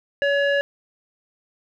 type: tone with low-pass filter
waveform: square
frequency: 565 Hz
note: C#5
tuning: 33 cents sharp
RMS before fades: -20 dBFS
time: 0.22-0.61 s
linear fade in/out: 0 ms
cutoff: 2200 Hz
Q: 5.5
effects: none